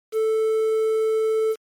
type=tone with quantisation; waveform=triangle; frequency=440 Hz; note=A4; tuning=in tune; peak=-16 dBFS; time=0.12-1.56 s; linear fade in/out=50 ms; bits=7; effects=MP3 64 kbps

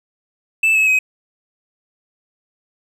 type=tone with pitch steps; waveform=triangle; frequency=2637 / 2583 / 2530 Hz; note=E7 / E7 / D#7; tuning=0 / -36 / +28 cents; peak=-10 dBFS; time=0.63-0.99 s; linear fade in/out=5 ms; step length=120 ms; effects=none

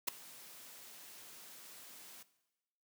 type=noise with ADSR envelope; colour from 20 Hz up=white; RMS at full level=-31 dBFS; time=0.07-2.23 s; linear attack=14 ms; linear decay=4 ms; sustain=-23 dB; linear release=6 ms; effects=noise-tail reverb RT60 1.0 s tail -17 dB re dry + high-pass 150 Hz 12 dB/octave

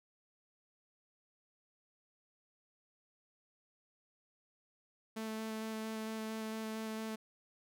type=tone with vibrato; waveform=sawtooth; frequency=220 Hz; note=A3; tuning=in tune; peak=-35 dBFS; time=5.16-7.16 s; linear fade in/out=10 ms; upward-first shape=square; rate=4.4 Hz; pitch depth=8 cents each way; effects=none

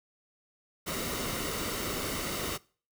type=noise with comb filter; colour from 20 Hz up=pink; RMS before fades=-34 dBFS; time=0.86-2.58 s; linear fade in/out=20 ms; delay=1.2 ms; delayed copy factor=-0.5; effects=noise-tail reverb RT60 0.4 s tail -22 dB re dry

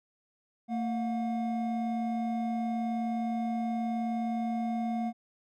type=tone pair together; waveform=triangle; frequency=226.9 / 719.8 Hz; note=A#3 / F#5; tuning=-47 / -48 cents; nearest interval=octave + minor sixth; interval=1999 cents; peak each=-28 / -33 dBFS; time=0.68-5.13 s; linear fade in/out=50 ms; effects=none

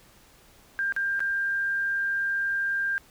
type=tone with dropouts; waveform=sine; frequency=1594 Hz; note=G6; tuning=28 cents sharp; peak=-24 dBFS; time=0.79-2.98 s; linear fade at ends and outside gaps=0 ms; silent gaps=0.923-0.964 / 1.194-1.204 s; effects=pink hiss -56 dBFS RMS until 3.1 s

